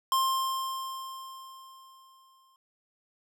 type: tone with exponential decay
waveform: square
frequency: 1057 Hz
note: C6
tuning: 17 cents sharp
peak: -23 dBFS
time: 0.12-2.56 s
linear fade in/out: 1 ms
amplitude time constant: 530 ms
effects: none